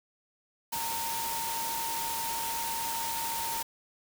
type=tone in noise; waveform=sine; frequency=917 Hz; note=A#5; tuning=29 cents flat; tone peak=-34 dBFS; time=0.72-3.63 s; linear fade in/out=10 ms; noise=white; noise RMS=-35 dBFS; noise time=0.72-3.63 s; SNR=-2 dB; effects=none